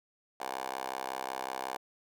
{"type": "tone with high-pass filter", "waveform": "10% pulse", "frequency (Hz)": 65.41, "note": "C2", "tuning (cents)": 0, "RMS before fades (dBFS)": -38, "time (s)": [0.4, 1.77], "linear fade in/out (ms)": 5, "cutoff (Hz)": 690, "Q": 5.7, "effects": []}